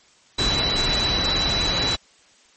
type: tone in noise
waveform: sine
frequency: 3951 Hz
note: B7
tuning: in tune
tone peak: -21 dBFS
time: 0.38-1.96 s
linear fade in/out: 10 ms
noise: pink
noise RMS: -24 dBFS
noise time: 0.38-1.96 s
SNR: 0 dB
effects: white hiss -55 dBFS RMS until 2.56 s + MP3 32 kbps